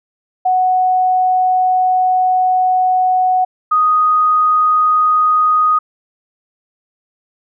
sine tone pair in turn, 740 / 1244.7 Hz, F#5 / D#6, 0 / 0 cents, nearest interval major sixth, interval 900 cents, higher second, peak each -10 / -9 dBFS, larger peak second, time 0.45-3.45 / 3.71-5.79 s, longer first, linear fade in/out 10 ms, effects none

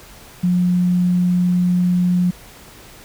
sine tone, 178.7 Hz, F3, 40 cents sharp, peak -13 dBFS, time 0.43-2.31 s, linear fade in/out 10 ms, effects pink hiss -42 dBFS RMS until 3.04 s

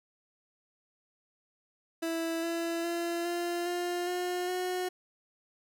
30% pulse tone with pitch steps, 329.6 / 335.2 / 340.8 / 346.6 / 352.4 / 358.4 / 364.4 Hz, E4 / E4 / F4 / F4 / F4 / F4 / F#4, 0 / +29 / -42 / -13 / +16 / +45 / -26 cents, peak -28 dBFS, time 2.02-4.89 s, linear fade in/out 10 ms, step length 410 ms, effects none

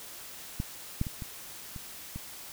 clicks, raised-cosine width 5 ms, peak -18 / -15 / -24 / -25 / -28 / -25 dBFS, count 6, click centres 0.601 / 1.014 / 1.068 / 1.222 / 1.762 / 2.16 s, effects white hiss -45 dBFS RMS until 2.52 s

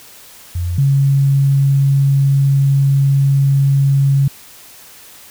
sine tone pair in turn, 87.31 / 138.16 Hz, F2 / C#3, 0 / -5 cents, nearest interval minor sixth, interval 795 cents, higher second, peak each -16 / -9 dBFS, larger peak second, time 0.55-0.78 / 0.78-4.28 s, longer second, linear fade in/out 5 ms, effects white hiss -40 dBFS RMS until 5.3 s

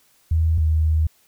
sine tone pair in turn, 80.6 / 78.71 Hz, E2 / D#2, -38 / +21 cents, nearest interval unison, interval 41 cents, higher first, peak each -15 / -15 dBFS, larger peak neither, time 0.31-0.58 / 0.58-1.07 s, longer second, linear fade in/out 5 ms, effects white hiss -59 dBFS RMS until 1.27 s

